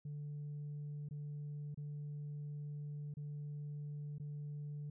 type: tone with dropouts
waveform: sine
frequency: 146.83 Hz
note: D3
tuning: in tune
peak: -40 dBFS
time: 0.05-4.9 s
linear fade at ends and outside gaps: 5 ms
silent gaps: 1.088-1.109 / 1.745-1.774 / 3.14-3.169 / 4.183-4.198 s
effects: tanh soft clip ceiling -40 dBFS